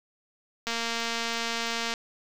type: click train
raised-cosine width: 0.2 ms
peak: -13 dBFS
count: 294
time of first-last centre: 0.67-1.938 s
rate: 231 Hz
effects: 7-bit